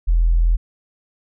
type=tone; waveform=sine; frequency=41.77 Hz; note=E1; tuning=24 cents sharp; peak=-11 dBFS; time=0.07-0.57 s; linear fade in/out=20 ms; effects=tanh soft clip ceiling -7 dBFS